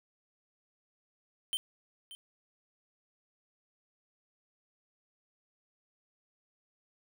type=tone with echo; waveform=square; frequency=3108 Hz; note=G7; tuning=16 cents flat; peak=-31 dBFS; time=1.53-1.57 s; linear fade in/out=0 ms; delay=580 ms; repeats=1; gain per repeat=-15 dB; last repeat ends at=2.15 s; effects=none